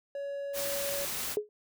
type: tone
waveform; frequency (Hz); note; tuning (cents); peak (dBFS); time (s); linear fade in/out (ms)
triangle; 562; C#5; +24; -32; 0.15-1.05; 2
type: noise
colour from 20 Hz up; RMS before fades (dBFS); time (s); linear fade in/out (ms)
white; -35; 0.53-1.37; 50
type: tone with exponential decay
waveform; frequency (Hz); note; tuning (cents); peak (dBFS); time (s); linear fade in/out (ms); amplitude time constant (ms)
sine; 420; G#4; +19; -22; 1.37-1.49; 1; 25
effects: none